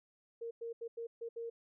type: tone bursts at uneven times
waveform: sine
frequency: 463.4 Hz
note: A#4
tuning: 10 cents flat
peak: -39 dBFS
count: 6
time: 0.41-0.51 / 0.61-0.73 / 0.81-0.88 / 0.97-1.07 / 1.21-1.29 / 1.36-1.5 s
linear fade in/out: 10 ms
effects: none